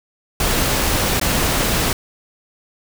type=noise with dropouts; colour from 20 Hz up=pink; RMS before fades=-18 dBFS; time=0.4-1.93 s; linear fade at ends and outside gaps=2 ms; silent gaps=1.198-1.213 s; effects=none